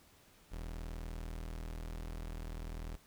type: tone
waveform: 35% pulse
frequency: 40.28 Hz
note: E1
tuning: 39 cents flat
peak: -39 dBFS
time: 0.51-2.97 s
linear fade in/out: 20 ms
effects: pink hiss -64 dBFS RMS until 3.06 s